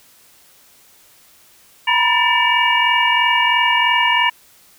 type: tone cluster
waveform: sine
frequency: 946 / 989 / 1776 / 2292 / 2842 Hz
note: A#5 / B5 / A6 / D7 / F7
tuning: +25 / +2 / +16 / -43 / +30 cents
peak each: -19 dBFS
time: 1.87-4.3 s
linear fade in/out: 10 ms
effects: white hiss -50 dBFS RMS until 4.78 s